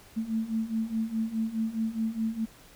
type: beating tone pair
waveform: sine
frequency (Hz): 220 / 224.8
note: A3 / A3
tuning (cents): 0 / +37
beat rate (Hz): 4.8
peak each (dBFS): -32 / -29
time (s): 0.16-2.46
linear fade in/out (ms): 20
effects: pink hiss -54 dBFS RMS until 2.75 s